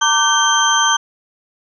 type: tone cluster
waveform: sine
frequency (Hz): 912 / 1172 / 1533 / 3166 / 6170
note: A#5 / D6 / G6 / G7 / G8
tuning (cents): -38 / -4 / -39 / +17 / -28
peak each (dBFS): -18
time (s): 0.01-0.97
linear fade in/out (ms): 10
effects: none